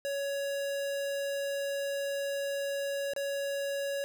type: tone with dropouts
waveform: square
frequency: 559 Hz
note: C#5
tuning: 14 cents sharp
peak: -32 dBFS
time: 0.05-4.04 s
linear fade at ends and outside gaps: 0 ms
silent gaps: 3.135-3.163 s
effects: 10-bit